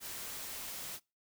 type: noise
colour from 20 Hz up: white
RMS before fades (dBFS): -43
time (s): 0-1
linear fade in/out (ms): 50
effects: noise-tail reverb RT60 0.3 s tail -26 dB re dry